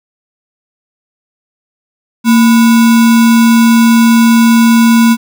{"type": "tone with sample-and-hold", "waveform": "sine", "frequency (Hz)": 230, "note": "A#3", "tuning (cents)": -23, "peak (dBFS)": -3, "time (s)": [2.24, 5.17], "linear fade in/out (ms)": 50, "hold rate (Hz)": 1225, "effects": []}